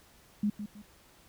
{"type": "tone with echo", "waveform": "sine", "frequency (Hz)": 207.7, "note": "G#3", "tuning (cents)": 0, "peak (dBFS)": -25, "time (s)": [0.43, 0.5], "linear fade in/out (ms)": 5, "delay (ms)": 160, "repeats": 2, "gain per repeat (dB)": -10, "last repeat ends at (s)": 0.82, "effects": ["pink hiss -60 dBFS RMS until 1.28 s"]}